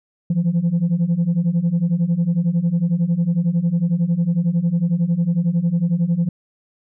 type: beating tone pair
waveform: sine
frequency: 164.81 / 175.81 Hz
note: E3 / F3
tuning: 0 / +12 cents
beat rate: 11 Hz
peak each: -18 / -16 dBFS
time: 0.3-6.29 s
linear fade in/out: 5 ms
effects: tanh soft clip ceiling -12 dBFS